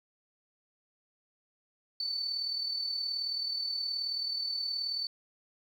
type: tone with amplitude modulation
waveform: sine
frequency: 4510 Hz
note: C#8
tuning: 29 cents sharp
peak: -29 dBFS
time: 2-5.07 s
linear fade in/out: 2 ms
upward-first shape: sine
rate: 38.8 Hz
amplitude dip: 50%
effects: 10-bit